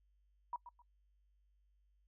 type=tone with echo; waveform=sine; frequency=962 Hz; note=B5; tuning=46 cents flat; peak=-37 dBFS; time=0.53-0.56 s; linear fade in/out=2 ms; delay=130 ms; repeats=2; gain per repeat=-12 dB; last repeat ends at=0.82 s; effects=noise-tail reverb RT60 0.1 s tail -25 dB re dry + added 50 Hz sine -70 dBFS peak until 2.07 s